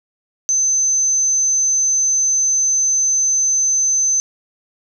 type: tone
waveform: sine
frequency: 6160 Hz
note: G8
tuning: 31 cents flat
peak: -13 dBFS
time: 0.49-4.2 s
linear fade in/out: 0 ms
effects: none